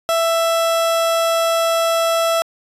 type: tone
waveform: 30% pulse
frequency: 663 Hz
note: E5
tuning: 10 cents sharp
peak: -12 dBFS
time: 0.09-2.42 s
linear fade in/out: 0 ms
effects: resampled to 32000 Hz